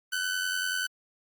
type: tone with amplitude modulation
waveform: sawtooth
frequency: 1508 Hz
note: F#6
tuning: 32 cents sharp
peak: -22 dBFS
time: 0.12-0.87 s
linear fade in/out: 10 ms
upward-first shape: sine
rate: 90.4 Hz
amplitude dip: 55%
effects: Opus 48 kbps